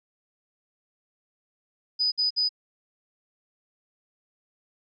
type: tone bursts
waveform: sine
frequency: 4978 Hz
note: D#8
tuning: in tune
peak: -21 dBFS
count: 3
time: 1.99-2.492 s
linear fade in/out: 20 ms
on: 130 ms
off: 56 ms
effects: none